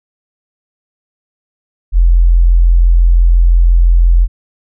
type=tone; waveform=sine; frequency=42.93 Hz; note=F1; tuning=29 cents flat; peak=-4 dBFS; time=1.92-4.28 s; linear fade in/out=50 ms; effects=none